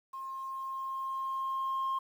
sine tone with level ramp, 1066 Hz, C6, 32 cents sharp, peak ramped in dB -38 to -27 dBFS, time 0.13-1.99 s, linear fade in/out 10 ms, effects tanh soft clip ceiling -28 dBFS + 10-bit

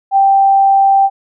sine tone, 784 Hz, G5, in tune, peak -6 dBFS, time 0.11-1.1 s, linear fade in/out 50 ms, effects none

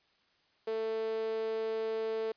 sawtooth tone with high-pass filter, 221.9 Hz, A3, 15 cents sharp, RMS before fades -34 dBFS, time 0.67-2.32 s, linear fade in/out 5 ms, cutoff 460 Hz, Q 6.3, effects white hiss -70 dBFS RMS until 2.36 s + resampled to 11025 Hz

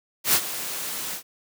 white noise with ADSR envelope, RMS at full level -17 dBFS, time 0.24-1.23 s, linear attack 98 ms, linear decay 63 ms, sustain -14 dB, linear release 94 ms, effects high-pass 150 Hz 12 dB/octave

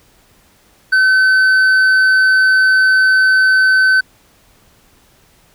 sine tone with hard clipping, 1525 Hz, G6, 48 cents flat, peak -9 dBFS, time 0.92-4.01 s, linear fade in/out 10 ms, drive 4 dB, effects pink hiss -51 dBFS RMS until 5.54 s

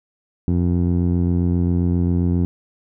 15% pulse tone with low-pass filter, 87.5 Hz, F2, 4 cents sharp, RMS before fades -18 dBFS, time 0.48-2.45 s, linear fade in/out 0 ms, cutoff 280 Hz, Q 0.72, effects none

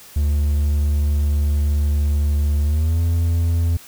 triangle tone with pitch glide, 73.3 to 84.2 Hz, D2 to E2, -3 to +37 cents, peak -13 dBFS, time 0.16-3.77 s, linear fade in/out 5 ms, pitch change +240 cents, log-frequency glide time 2.64-3 s, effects white hiss -43 dBFS RMS until 3.87 s

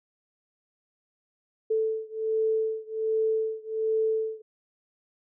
sine beating tone pair, 440 / 441.3 Hz, A4 / A4, 0 / +5 cents, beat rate 1.3 Hz, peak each -27 / -28 dBFS, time 1.7-4.42 s, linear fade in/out 10 ms, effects none

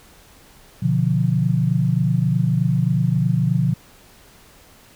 sine chord, B diminished, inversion none, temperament equal, 123.47 / 146.83 / 174.61 Hz, B2 / D3 / F3, 0 / 0 / 0 cents, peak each -20 dBFS, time 0.82-3.74 s, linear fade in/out 10 ms, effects pink hiss -49 dBFS RMS until 4.95 s

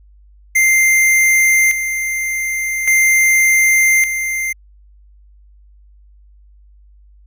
square tone with tremolo, 2093 Hz, C7, in tune, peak -10 dBFS, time 0.55-4.53 s, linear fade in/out 10 ms, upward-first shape square, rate 0.43 Hz, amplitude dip 60%, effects added 50 Hz sine -43 dBFS peak until 7.26 s

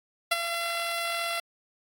10% pulse tone with ADSR envelope, 680 Hz, F5, 46 cents flat, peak -11 dBFS, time 0.31-1.4 s, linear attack 10 ms, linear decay 25 ms, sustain -9 dB, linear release 4 ms, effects AAC 64 kbps

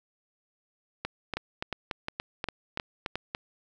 two click trains, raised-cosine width 0.3 ms, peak -15 / -15 dBFS, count 9 / 6, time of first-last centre 1.05-3.349 / 1.37-3.156 s, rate 3.48 / 2.8 Hz, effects none

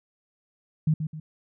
sine tone with echo, 155.56 Hz, D#3, in tune, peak -18 dBFS, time 0.87-0.94 s, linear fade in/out 5 ms, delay 130 ms, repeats 2, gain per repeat -8 dB, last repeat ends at 1.2 s, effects none

